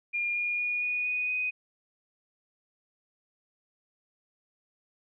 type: tone with pitch steps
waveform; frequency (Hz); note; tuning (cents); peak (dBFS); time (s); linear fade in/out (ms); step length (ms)
sine; 2412 / 2429 / 2446 / 2463 / 2480 / 2497; D7 / D#7 / D#7 / D#7 / D#7 / D#7; +46 / -42 / -30 / -18 / -6 / +6; -27; 0.13-1.51; 20; 230
effects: none